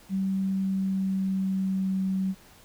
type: tone with pitch glide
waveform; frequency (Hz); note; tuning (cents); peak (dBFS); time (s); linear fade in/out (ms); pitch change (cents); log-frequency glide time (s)
sine; 192.2 to 190.21; G3 to F#3; -34 to +48; -24; 0.09-2.35; 50; -18; 0.54-2.04
effects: pink hiss -54 dBFS RMS until 2.64 s